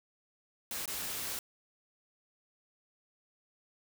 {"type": "noise with dropouts", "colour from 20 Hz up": "white", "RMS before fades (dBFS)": -38, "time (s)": [0.71, 1.39], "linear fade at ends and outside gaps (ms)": 1, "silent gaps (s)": [0.857, 0.877], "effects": []}